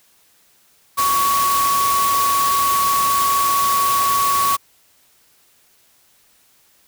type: tone in noise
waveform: sine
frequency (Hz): 1120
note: C#6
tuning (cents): +18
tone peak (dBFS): -15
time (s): 0.97-4.57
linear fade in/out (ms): 20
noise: white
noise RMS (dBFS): -23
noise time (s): 0.97-4.57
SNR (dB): +5
effects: white hiss -56 dBFS RMS until 6.87 s